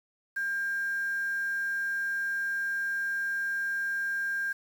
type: tone with quantisation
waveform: sine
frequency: 1600 Hz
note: G6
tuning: 35 cents sharp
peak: -28 dBFS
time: 0.36-4.53 s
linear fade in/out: 10 ms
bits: 8
effects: none